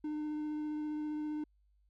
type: tone with vibrato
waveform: triangle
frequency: 302.7 Hz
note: D#4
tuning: 48 cents flat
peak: -33 dBFS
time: 0.04-1.44 s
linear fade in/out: 5 ms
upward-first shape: triangle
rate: 15 Hz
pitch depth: 11 cents each way
effects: added 50 Hz sine -67 dBFS peak until 1.89 s